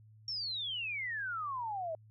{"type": "exponential sweep", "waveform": "sine", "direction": "down", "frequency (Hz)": [5570, 619], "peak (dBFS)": -35, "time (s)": [0.28, 1.95], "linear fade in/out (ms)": 2, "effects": ["added 108 Hz sine -56 dBFS peak until 2.1 s"]}